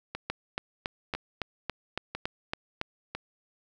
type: two click trains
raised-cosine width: 0.3 ms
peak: -18 / -14 dBFS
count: 4 / 10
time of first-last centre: 0.15-3.15 / 0.3-2.814 s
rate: 1 / 3.58 Hz
effects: none